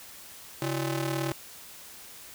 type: ring-modulated tone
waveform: sawtooth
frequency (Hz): 234.9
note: A#3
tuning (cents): +13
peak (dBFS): -21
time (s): 0.62-1.32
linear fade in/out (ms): 0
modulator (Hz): 98.1
effects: white hiss -47 dBFS RMS until 2.34 s